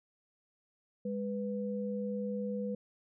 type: tone pair together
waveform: sine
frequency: 204.3 / 493.9 Hz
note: G#3 / B4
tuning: -28 / 0 cents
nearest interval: octave + minor third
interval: 1528 cents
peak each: -35 / -37 dBFS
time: 1.05-2.75 s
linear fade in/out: 5 ms
effects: none